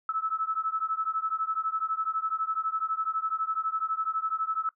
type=beating tone pair; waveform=sine; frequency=1300 / 1312 Hz; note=E6 / E6; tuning=-24 / -9 cents; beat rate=12 Hz; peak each=-30 dBFS; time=0.09-4.69 s; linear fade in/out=2 ms; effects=noise-tail reverb RT60 0.1 s tail -18 dB re dry